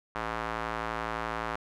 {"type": "tone with band-pass filter", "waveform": "square", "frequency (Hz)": 55.9, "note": "A1", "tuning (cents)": 28, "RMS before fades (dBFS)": -34, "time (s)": [0.15, 1.56], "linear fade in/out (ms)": 5, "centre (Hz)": 1200, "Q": 1.4, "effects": []}